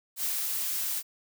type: noise with ADSR envelope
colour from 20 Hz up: blue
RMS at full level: -29 dBFS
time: 0.16-1.03 s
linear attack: 75 ms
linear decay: 120 ms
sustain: -2 dB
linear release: 50 ms
effects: none